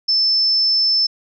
sine tone, 5280 Hz, E8, 2 cents sharp, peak -13 dBFS, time 0.08-1.07 s, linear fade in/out 10 ms, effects none

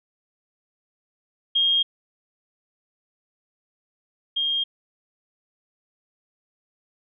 sine tone pair in turn, 3237 / 3224 Hz, G#7 / G7, -45 / +48 cents, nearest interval unison, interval 7 cents, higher first, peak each -17 / -21 dBFS, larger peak first, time 1.55-1.83 / 4.36-4.64 s, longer neither, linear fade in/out 10 ms, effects none

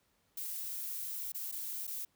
violet noise with dropouts, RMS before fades -40 dBFS, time 0.37-2.05 s, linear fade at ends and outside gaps 5 ms, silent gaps 1.321-1.345 / 1.516-1.523 / 1.869-1.875 s, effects pink hiss -74 dBFS RMS until 2.15 s + high-pass 60 Hz 12 dB/octave

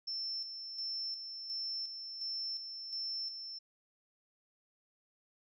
sine tone with tremolo, 5350 Hz, E8, 25 cents sharp, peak -36 dBFS, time 0.07-3.59 s, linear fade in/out 10 ms, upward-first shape square, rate 1.4 Hz, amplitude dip 50%, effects none

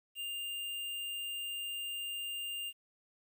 square tone, 2802 Hz, F7, 5 cents sharp, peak -38 dBFS, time 0.15-2.73 s, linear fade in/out 50 ms, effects 11-bit

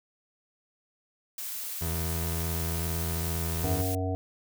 blue noise, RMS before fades -36 dBFS, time 1.38-3.95 s, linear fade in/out 2 ms
30% pulse tone, 82.41 Hz, E2, in tune, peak -27 dBFS, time 1.81-3.82 s, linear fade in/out 10 ms
harmonic tone, 93.2 Hz, F#2, 13 cents sharp, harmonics 1 / 3 / 5 / 7 / 8, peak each -29 / -34 / -36 / -37 / -38 dBFS, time 3.64-4.15 s, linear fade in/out 0 ms
effects none

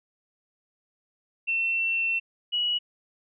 sine tone pair in turn, 2699 / 2925 Hz, E7 / F#7, +40 / -21 cents, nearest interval minor second, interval 139 cents, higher second, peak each -23 dBFS, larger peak neither, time 1.47-2.2 / 2.52-2.79 s, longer first, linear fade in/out 20 ms, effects none

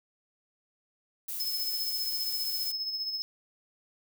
violet noise, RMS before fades -36 dBFS, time 1.28-2.72 s, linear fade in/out 5 ms
triangle tone with tremolo, 5190 Hz, E8, 28 cents flat, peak -28 dBFS, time 1.4-3.22 s, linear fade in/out 0 ms, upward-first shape sine, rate 15 Hz, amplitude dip 50%
effects none

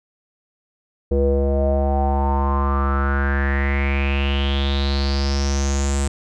square tone with low-pass filter sweep, 69.3 Hz, C#2, in tune, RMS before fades -19 dBFS, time 1.11-6.08 s, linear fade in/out 5 ms, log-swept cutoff 450 to 8100 Hz, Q 7.7, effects none

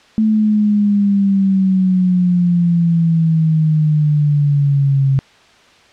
sine exponential sweep, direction down, 219.2 to 134.6 Hz, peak -10 dBFS, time 0.18-5.19 s, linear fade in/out 0 ms, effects white hiss -47 dBFS RMS until 5.92 s + low-pass 4000 Hz 12 dB/octave

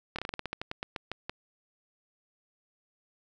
slowing click train, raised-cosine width 0.3 ms, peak -18 dBFS, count 15, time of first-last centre 0.16-1.295 s, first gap 26 ms, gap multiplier 1.16, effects none

